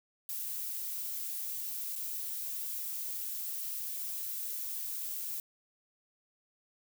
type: noise with dropouts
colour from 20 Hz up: violet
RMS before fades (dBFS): -38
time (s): 0.29-5.4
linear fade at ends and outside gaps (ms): 1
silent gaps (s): 1.955-1.96
effects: none